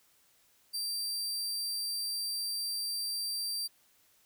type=tone; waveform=sawtooth; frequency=4699 Hz; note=D8; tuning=in tune; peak=-30 dBFS; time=0.73-3.68 s; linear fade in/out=20 ms; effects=white hiss -67 dBFS RMS until 4.25 s